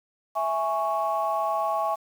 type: chord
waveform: sine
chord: C# minor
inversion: first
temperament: equal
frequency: 659.3 / 830.6 / 1108.7 Hz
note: E5 / G#5 / C#6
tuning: 0 / 0 / 0 cents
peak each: -27 dBFS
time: 0.35-1.96 s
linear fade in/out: 20 ms
effects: tanh soft clip ceiling -15 dBFS + 8-bit